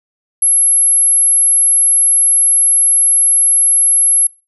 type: tone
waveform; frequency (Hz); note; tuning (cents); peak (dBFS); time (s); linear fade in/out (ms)
sine; 11080; F9; -15; -5; 0.42-4.27; 5
effects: noise-tail reverb RT60 0.3 s tail -26 dB re dry + tanh soft clip ceiling -6 dBFS